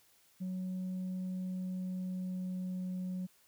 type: tone with pitch glide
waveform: sine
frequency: 185 to 183.62 Hz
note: F#3 to F#3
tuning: 0 to -13 cents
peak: -33 dBFS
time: 0.4-3.27 s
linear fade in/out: 20 ms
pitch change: -13 cents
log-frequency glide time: 1.24-2.98 s
effects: tanh soft clip ceiling -34 dBFS + white hiss -67 dBFS RMS until 3.47 s